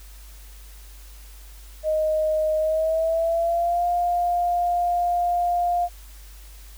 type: tone with pitch glide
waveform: sine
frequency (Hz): 622.3 to 702.6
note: D#5 to F5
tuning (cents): 0 to +10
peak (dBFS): -19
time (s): 1.83-5.89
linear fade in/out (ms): 50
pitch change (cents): +210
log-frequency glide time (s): 2.58-3.86
effects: added 50 Hz sine -41 dBFS peak until 6.77 s + white hiss -50 dBFS RMS until 6.77 s